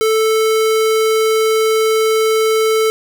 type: tone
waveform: square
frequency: 440 Hz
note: A4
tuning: in tune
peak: -12 dBFS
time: 0.01-2.9 s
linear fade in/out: 0 ms
effects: none